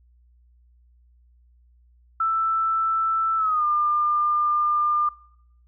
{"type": "tone with pitch glide", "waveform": "sine", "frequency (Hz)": [1325, 1201.1], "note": ["E6", "D6"], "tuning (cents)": [9, 39], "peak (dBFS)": -19, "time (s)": [2.2, 5.09], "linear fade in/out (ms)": 5, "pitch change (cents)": -170, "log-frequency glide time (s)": [3.37, 3.65], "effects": ["noise-tail reverb RT60 0.7 s tail -20 dB re dry", "added 60 Hz sine -54 dBFS peak until 5.67 s"]}